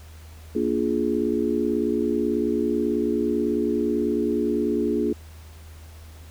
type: chord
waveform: sine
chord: Bb dominant seventh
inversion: none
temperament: just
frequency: 233.1 / 291.4 / 349.6 / 419.5 Hz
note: Bb3 / D4 / F4 / Ab4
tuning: 0 / -13 / +2 / +17 cents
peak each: -26 dBFS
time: 0.55-5.13 s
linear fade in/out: 5 ms
effects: added 79 Hz sine -41 dBFS peak until 6.3 s + pink hiss -51 dBFS RMS until 6.3 s